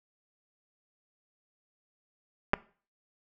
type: clicks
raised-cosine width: 0.5 ms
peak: -9 dBFS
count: 2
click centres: 2.534 / 2.539 s
effects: noise-tail reverb RT60 0.4 s tail -21 dB re dry